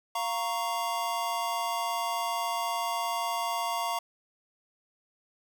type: chord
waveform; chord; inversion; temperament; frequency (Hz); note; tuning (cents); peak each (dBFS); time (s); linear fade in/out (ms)
square; Bb minor; second; equal with one note detuned; 694.8 / 932.3 / 1108.7; F5 / Bb5 / Db6; -9 / 0 / 0; -34 / -33 / -35; 0.15-3.99; 5
effects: none